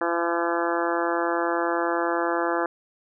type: harmonic tone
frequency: 170 Hz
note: F3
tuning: 46 cents flat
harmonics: 2 / 3 / 4 / 5 / 6 / 7 / 8 / 9 / 10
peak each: -27 / -29 / -30 / -31 / -32 / -32 / -33 / -34 / -34 dBFS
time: 0.01-2.66 s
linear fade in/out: 2 ms
effects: none